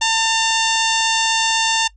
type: harmonic tone with a mistuned harmonic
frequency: 896 Hz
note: A5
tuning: 31 cents sharp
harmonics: 1 / 2 / 3 / 4 / 5 / 6 / 7 / 8 / 9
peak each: -20 / -24 / -21 / -22 / -26 / -27 / -26 / -28 / -31 dBFS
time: 0.01-1.88 s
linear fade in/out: 10 ms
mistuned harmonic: 3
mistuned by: +53 cents
effects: noise-tail reverb RT60 0.1 s tail -22 dB re dry + added 50 Hz sine -46 dBFS peak until 1.96 s